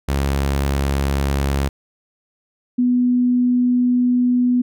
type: tone pair in turn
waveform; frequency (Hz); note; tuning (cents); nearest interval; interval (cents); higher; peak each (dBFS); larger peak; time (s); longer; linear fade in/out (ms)
sawtooth / sine; 69.3 / 247; C#2 / B3; 0 / 0; octave + minor seventh; 2200; second; -13; neither; 0.08-1.69 / 2.78-4.62; second; 10
effects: none